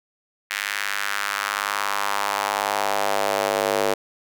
square tone with high-pass filter sweep, 50.5 Hz, G#1, 48 cents flat, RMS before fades -24 dBFS, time 0.5-3.94 s, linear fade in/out 5 ms, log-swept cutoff 1900 to 490 Hz, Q 2.1, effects none

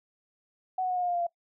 sine tone with pitch steps, 746 / 737.4 / 729 / 720.6 / 712.3 / 704.1 / 696 / 688 Hz, F#5 / F#5 / F#5 / F#5 / F5 / F5 / F5 / F5, +14 / -6 / -26 / -46 / +34 / +14 / -6 / -26 cents, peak -26 dBFS, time 0.78-1.268 s, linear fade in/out 5 ms, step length 61 ms, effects noise-tail reverb RT60 0.1 s tail -21 dB re dry

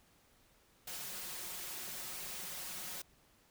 white noise with comb filter, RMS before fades -44 dBFS, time 0.87-3.02 s, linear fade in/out 5 ms, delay 5.5 ms, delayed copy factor +0.85, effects pink hiss -68 dBFS RMS until 3.5 s

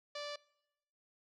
sawtooth tone with low-pass filter, 585 Hz, D5, 7 cents flat, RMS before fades -43 dBFS, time 0.15-0.36 s, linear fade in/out 5 ms, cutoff 4600 Hz, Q 3, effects noise-tail reverb RT60 0.9 s tail -23 dB re dry

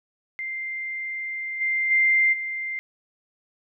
sine tone with level steps, 2093 Hz, C7, in tune, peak -28 / -21 / -16 / -27 dBFS, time 0.39-2.79 s, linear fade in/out 0 ms, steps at 1.6 / 1.9 / 2.32 s, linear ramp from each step 20 ms, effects none

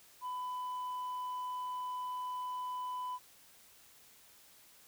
sine tone, 1000 Hz, B5, 21 cents sharp, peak -34 dBFS, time 0.21-3.19 s, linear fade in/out 50 ms, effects tanh soft clip ceiling -36 dBFS + white hiss -61 dBFS RMS until 4.87 s

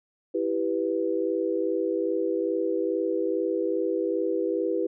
sine chord, E minor, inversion none, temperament equal, 329.6 / 392 / 493.9 Hz, E4 / G4 / B4, 0 / 0 / 0 cents, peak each -28 dBFS, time 0.34-4.87 s, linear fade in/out 10 ms, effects none

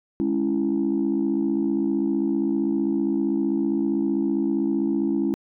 sine chord, C# minor, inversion second, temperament just, 207.9 / 277.2 / 332.6 Hz, G#3 / C#4 / E4, +2 / 0 / +16 cents, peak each -25 / -23 / -23 dBFS, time 0.2-5.34 s, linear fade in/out 0 ms, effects tanh soft clip ceiling -14 dBFS

